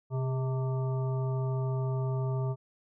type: harmonic tone with a mistuned harmonic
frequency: 129.5 Hz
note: C3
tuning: 17 cents flat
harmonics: 1 / 3 / 5 / 7 / 9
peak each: -28 / -38 / -42 / -45 / -47 dBFS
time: 0.1-2.56 s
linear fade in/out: 50 ms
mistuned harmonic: 3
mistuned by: +61 cents
effects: none